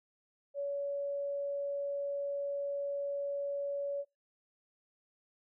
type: tone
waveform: sine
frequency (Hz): 565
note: C#5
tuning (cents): +33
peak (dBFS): -33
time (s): 0.54-4.05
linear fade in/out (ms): 50
effects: noise-tail reverb RT60 0.2 s tail -22 dB re dry